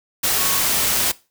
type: tone in noise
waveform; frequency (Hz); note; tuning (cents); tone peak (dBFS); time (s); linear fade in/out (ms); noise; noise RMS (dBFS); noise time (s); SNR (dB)
sine; 1103; C#6; -9; -30; 0.38-0.6; 10; white; -19; 0.23-1.12; -14
effects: noise-tail reverb RT60 0.3 s tail -20 dB re dry